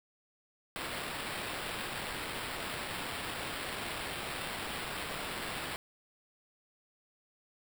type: noise with sample-and-hold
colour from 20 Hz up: white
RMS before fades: -39 dBFS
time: 0.76-5.76 s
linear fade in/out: 0 ms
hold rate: 6300 Hz
effects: none